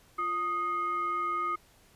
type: tone with frequency modulation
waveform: sine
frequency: 1244.5 Hz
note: D#6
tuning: in tune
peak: -28 dBFS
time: 0.18-1.56 s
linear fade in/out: 10 ms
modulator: 896 Hz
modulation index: 0.45
effects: pink hiss -61 dBFS RMS until 1.95 s + resampled to 32000 Hz